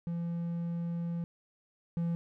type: tone pair in turn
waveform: triangle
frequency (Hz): 170.1 / 169.28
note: F3 / E3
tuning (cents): -45 / +46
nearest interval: unison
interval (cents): 9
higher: first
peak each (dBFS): -30 / -27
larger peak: second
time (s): 0.07-1.24 / 1.97-2.15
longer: first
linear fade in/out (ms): 0
effects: none